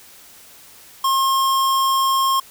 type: tone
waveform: square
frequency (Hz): 1072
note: C6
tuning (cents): +42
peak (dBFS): -16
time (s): 1.04-2.4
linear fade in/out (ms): 5
effects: white hiss -45 dBFS RMS until 2.5 s